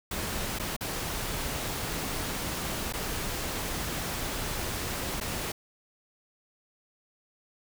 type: noise with dropouts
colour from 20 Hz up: pink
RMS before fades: -33 dBFS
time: 0.11-5.52 s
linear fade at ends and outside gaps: 5 ms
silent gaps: 0.588-0.596 / 0.765-0.808 / 2.926-2.935 / 5.202-5.21 s
effects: none